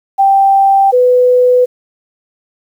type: tone pair in turn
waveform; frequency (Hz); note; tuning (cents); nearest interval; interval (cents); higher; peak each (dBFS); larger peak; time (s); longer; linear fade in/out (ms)
sine; 784 / 498.1; G5 / B4; 0 / +15; minor sixth; 785; first; -5; neither; 0.18-0.92 / 0.92-1.66; neither; 20
effects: 7-bit